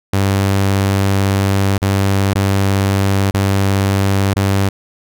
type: tone with dropouts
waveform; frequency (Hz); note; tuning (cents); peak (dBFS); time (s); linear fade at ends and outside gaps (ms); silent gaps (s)
sawtooth; 98; G2; 0; -8; 0.13-4.69; 5; 1.78-1.818 / 2.335-2.353 / 3.31-3.341 / 4.338-4.361
effects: none